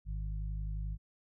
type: harmonic tone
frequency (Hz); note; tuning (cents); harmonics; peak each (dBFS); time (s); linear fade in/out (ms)
51.4; G#1; -17; 1 / 2 / 3; -35 / -44 / -45; 0.05-0.98; 50
effects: none